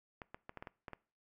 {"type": "clicks", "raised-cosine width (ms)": 0.5, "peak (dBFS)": -30, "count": 8, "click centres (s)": [0.218, 0.345, 0.494, 0.573, 0.625, 0.672, 0.882, 0.933], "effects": ["noise-tail reverb RT60 0.4 s tail -22 dB re dry"]}